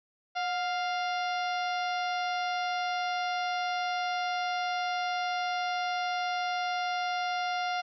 harmonic tone with a mistuned harmonic, 698.5 Hz, F5, in tune, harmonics 1 / 2 / 3 / 4 / 5 / 6 / 7 / 8, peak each -30 / -36 / -40 / -42 / -44 / -46 / -47 / -48 dBFS, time 0.35-7.82 s, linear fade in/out 20 ms, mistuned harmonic 1, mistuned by +60 cents, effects none

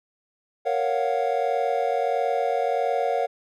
triangle chord, Gb major seventh, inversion first, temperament equal, 466.2 / 554.4 / 698.5 / 740 Hz, Bb4 / Db5 / F5 / Gb5, 0 / 0 / 0 / 0 cents, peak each -25 dBFS, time 0.65-3.27 s, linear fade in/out 20 ms, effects none

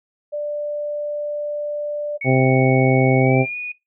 sine tone, 590 Hz, D5, 8 cents sharp, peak -22 dBFS, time 0.32-2.18 s, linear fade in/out 20 ms
sine tone with pitch glide, 2221 to 2464 Hz, C#7 to D#7, +3 to -17 cents, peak -24 dBFS, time 2.21-3.72 s, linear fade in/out 5 ms, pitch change +180 cents, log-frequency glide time 3.2-3.56 s
harmonic tone, 130.81 Hz, C3, in tune, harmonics 1 / 2 / 3 / 4 / 5 / 6, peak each -16 / -19 / -21 / -22 / -23 / -24 dBFS, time 2.24-3.46 s, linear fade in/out 50 ms
effects noise-tail reverb RT60 0.2 s tail -20 dB re dry

